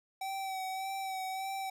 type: tone with vibrato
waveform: square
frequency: 766 Hz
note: G5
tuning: 40 cents flat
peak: -36 dBFS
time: 0.21-1.7 s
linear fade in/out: 5 ms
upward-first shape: sine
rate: 1.7 Hz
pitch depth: 26 cents each way
effects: none